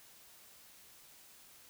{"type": "silence", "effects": ["white hiss -59 dBFS RMS until 1.69 s"]}